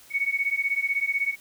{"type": "beating tone pair", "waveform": "sine", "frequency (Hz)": [2217, 2233], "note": ["C#7", "C#7"], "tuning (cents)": [0, 12], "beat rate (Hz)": 16, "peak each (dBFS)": -26, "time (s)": [0.1, 1.36], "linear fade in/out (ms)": 50, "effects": ["white hiss -52 dBFS RMS until 1.4 s"]}